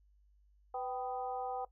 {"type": "harmonic tone with a mistuned harmonic", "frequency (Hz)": 249.1, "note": "B3", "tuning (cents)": 15, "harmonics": [2, 3, 4, 5], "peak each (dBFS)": [-42, -37, -49, -49], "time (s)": [0.74, 1.65], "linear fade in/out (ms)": 5, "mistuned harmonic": 3, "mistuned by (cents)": 61, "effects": ["noise-tail reverb RT60 0.1 s tail -17 dB re dry", "added 50 Hz sine -64 dBFS peak until 1.71 s"]}